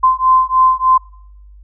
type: beating tone pair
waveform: sine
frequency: 1034 / 1037.3 Hz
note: C6 / C6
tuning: -21 / -15 cents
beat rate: 3.3 Hz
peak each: -12 dBFS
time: 0.03-0.98 s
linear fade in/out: 10 ms
effects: noise-tail reverb RT60 0.7 s tail -24 dB re dry + added 50 Hz sine -37 dBFS peak until 1.63 s